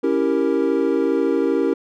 triangle chord, C# diminished seventh, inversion none, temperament equal, 277.2 / 329.6 / 392 / 466.2 Hz, C#4 / E4 / G4 / Bb4, 0 / 0 / 0 / 0 cents, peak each -20 dBFS, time 0.03-1.74 s, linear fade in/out 10 ms, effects none

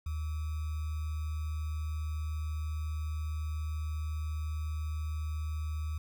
sine tone with sample-and-hold, 77.2 Hz, D#2, 13 cents flat, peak -32 dBFS, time 0.06-5.98 s, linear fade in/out 5 ms, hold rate 1225 Hz, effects none

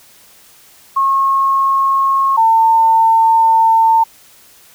sine tone pair in turn, 1086 / 900.8 Hz, C#6 / A5, -36 / +40 cents, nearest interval minor third, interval 324 cents, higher first, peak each -10 / -7 dBFS, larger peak second, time 0.96-2.37 / 2.37-4.04 s, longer second, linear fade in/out 10 ms, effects white hiss -45 dBFS RMS until 4.74 s

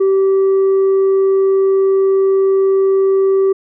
sine tone with tanh clipping, 386.9 Hz, G4, 23 cents flat, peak -10 dBFS, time 0-3.53 s, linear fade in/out 10 ms, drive 2 dB, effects none

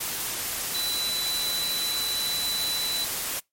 sine tone in noise, 3978 Hz, B7, 12 cents sharp, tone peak -27 dBFS, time 0.74-3.05 s, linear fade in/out 10 ms, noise white, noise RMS -30 dBFS, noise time 0-3.4 s, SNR 0 dB, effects noise-tail reverb RT60 0.2 s tail -26 dB re dry + MP3 64 kbps

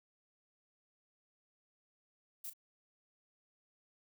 violet noise with echo, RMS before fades -44 dBFS, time 2.44-2.5 s, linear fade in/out 5 ms, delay 35 ms, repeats 1, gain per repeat -12 dB, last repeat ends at 2.535 s, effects none

